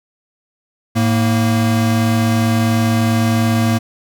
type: tone pair together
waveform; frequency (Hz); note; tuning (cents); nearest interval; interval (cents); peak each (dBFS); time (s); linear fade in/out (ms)
square; 108.45 / 230; A2 / A#3; -25 / -23; octave + minor second; 1302; -16; 0.95-3.79; 20
effects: none